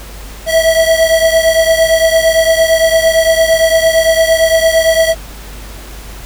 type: beating tone pair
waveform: square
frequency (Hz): 649 / 657.8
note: E5 / E5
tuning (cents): -27 / -4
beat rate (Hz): 8.8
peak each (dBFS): -10 / -13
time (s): 0.46-5.15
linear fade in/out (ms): 50
effects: added 50 Hz sine -28 dBFS peak until 6.25 s + pink hiss -33 dBFS RMS until 6.25 s